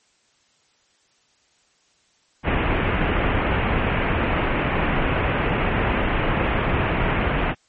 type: low-pass noise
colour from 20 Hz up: pink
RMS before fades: -21 dBFS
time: 2.43-7.55 s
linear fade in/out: 50 ms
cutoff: 2800 Hz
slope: 48 dB/octave
effects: white hiss -62 dBFS RMS until 7.68 s + MP3 32 kbps